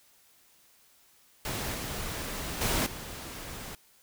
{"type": "noise with level steps", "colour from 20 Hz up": "pink", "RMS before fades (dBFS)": [-34, -36, -28, -41], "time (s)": [1.45, 3.75], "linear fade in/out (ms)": 2, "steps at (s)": [1.74, 2.61, 2.86], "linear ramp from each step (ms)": 5, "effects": ["white hiss -62 dBFS RMS until 4.02 s"]}